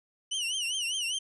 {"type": "tone with vibrato", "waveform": "sawtooth", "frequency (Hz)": 2935, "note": "F#7", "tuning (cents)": -15, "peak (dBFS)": -26, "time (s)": [0.31, 1.19], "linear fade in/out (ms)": 10, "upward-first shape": "triangle", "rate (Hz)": 5, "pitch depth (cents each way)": 160, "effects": ["resampled to 24000 Hz"]}